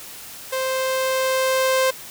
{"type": "tone with level ramp", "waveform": "sawtooth", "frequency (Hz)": 523.3, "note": "C5", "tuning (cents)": 0, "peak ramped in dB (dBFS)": [-18, -12], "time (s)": [0.52, 1.91], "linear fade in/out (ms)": 10, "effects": ["white hiss -38 dBFS RMS until 2.1 s"]}